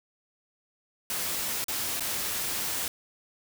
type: noise with dropouts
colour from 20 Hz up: white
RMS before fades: -31 dBFS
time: 1.1-2.88 s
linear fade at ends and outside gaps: 1 ms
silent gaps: 1.642-1.683 / 1.997-2.006 s
effects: none